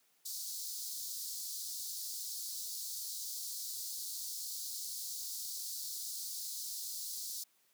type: high-pass noise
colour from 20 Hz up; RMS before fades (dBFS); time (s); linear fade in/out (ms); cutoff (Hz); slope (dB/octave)
pink; -42; 0.25-7.44; 10; 4200; 48
effects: white hiss -72 dBFS RMS until 7.73 s + high-pass 150 Hz 12 dB/octave